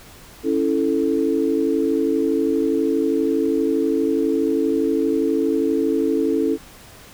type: chord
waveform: sine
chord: A major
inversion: first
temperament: equal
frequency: 277.2 / 329.6 / 440 Hz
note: C#4 / E4 / A4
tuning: 0 / 0 / 0 cents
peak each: -21 dBFS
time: 0.43-6.58 s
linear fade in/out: 50 ms
effects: pink hiss -44 dBFS RMS until 7.13 s